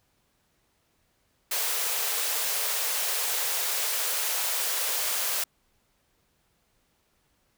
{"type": "high-pass noise", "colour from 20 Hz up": "white", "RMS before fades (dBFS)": -28, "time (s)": [1.51, 5.44], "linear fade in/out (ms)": 5, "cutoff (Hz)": 410, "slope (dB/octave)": 96, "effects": ["pink hiss -70 dBFS RMS until 7.57 s"]}